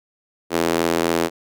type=tone with high-pass filter; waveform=sawtooth; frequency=83.6 Hz; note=E2; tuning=25 cents sharp; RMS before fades=-20 dBFS; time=0.5-1.3 s; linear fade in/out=50 ms; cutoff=350 Hz; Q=1.5; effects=none